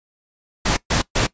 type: noise bursts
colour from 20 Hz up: pink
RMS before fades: -18 dBFS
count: 3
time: 0.65-1.27 s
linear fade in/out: 10 ms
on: 120 ms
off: 130 ms
effects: noise-tail reverb RT60 0.1 s tail -20 dB re dry + resampled to 16000 Hz